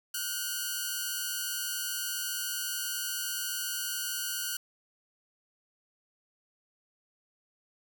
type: tone pair together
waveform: 5% pulse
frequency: 1435 / 1529.1 Hz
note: F6 / G6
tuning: +47 / -43 cents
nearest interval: minor second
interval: 110 cents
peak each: -23 / -24 dBFS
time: 0.14-4.57 s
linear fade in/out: 5 ms
effects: none